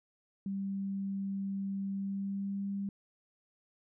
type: tone with pitch glide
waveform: sine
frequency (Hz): 196 to 198.51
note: G3 to G3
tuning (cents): 0 to +22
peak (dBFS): -33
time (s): 0.46-2.89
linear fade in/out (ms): 2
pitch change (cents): +22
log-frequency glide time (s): 1.93-2.69
effects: none